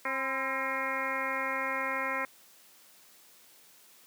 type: harmonic tone with a mistuned harmonic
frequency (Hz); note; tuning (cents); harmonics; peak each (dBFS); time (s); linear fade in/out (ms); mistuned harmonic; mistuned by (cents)
267.9; C4; +41; 1 / 2 / 3 / 4 / 5 / 6 / 7 / 8 / 9; -43 / -38 / -43 / -36 / -38 / -41 / -37 / -36 / -43; 0.05-2.25; 2; 4; -63
effects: white hiss -58 dBFS RMS until 4.06 s + high-pass 150 Hz 12 dB/octave